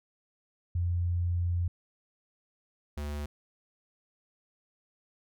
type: tone pair in turn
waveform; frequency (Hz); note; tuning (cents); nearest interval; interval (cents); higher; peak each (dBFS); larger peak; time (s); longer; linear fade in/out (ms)
sine / square; 87.31 / 73.42; F2 / D2; 0 / 0; minor third; 300; first; -26 / -34; first; 0.75-1.68 / 2.97-3.26; first; 5
effects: none